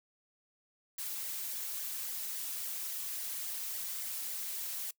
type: noise with flanger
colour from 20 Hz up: blue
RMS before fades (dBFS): -39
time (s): 0.98-4.91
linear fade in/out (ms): 5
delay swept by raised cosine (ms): 0.74 to 4.24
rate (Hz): 3.6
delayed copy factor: -0.55
effects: noise-tail reverb RT60 0.1 s tail -22 dB re dry